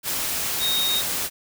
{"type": "tone in noise", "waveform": "sine", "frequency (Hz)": 3729, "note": "A#7", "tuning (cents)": 0, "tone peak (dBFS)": -21, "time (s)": [0.59, 1.03], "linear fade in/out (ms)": 50, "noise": "white", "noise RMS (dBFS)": -26, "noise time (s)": [0.03, 1.3], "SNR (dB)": 2, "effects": []}